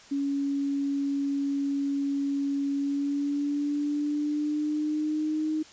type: tone with pitch glide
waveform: sine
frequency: 280 to 310.7 Hz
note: C#4 to D#4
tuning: +18 to -2 cents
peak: -25 dBFS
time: 0.11-5.63 s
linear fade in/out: 10 ms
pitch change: +180 cents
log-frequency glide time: 2.74-5.52 s
effects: white hiss -51 dBFS RMS until 5.72 s + resampled to 16000 Hz